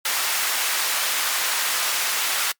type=high-pass noise; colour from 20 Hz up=pink; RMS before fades=-23 dBFS; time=0.05-2.52 s; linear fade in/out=5 ms; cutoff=1200 Hz; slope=12 dB/octave; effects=noise-tail reverb RT60 0.1 s tail -24 dB re dry + MP3 96 kbps